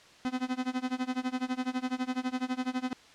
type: tone with tremolo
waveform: 45% pulse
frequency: 254.4 Hz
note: C4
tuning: 48 cents flat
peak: -27 dBFS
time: 0.25-2.93 s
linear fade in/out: 0 ms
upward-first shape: sine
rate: 12 Hz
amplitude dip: 95%
effects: white hiss -55 dBFS RMS until 3.14 s + low-pass 5000 Hz 12 dB/octave